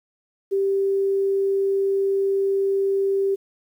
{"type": "tone", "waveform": "sine", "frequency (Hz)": 392, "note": "G4", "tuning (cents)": 0, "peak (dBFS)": -18, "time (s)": [0.51, 3.36], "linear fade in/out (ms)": 20, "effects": ["9-bit"]}